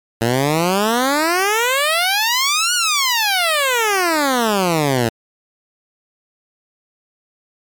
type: exponential two-way sweep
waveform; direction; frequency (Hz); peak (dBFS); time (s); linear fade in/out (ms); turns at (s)
10% pulse; up then down; 111.6 to 1480 to 111.6; -6; 0.21-5.09; 5; 2.74
effects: MP3 96 kbps